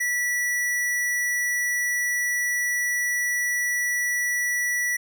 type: tone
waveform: square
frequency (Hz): 1950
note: B6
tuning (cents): -23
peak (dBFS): -23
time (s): 0-4.97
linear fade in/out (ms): 10
effects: none